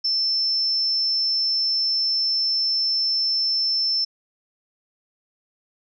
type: tone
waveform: sine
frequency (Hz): 5320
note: E8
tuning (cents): +15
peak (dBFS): -19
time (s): 0.04-4.05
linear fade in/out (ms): 10
effects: none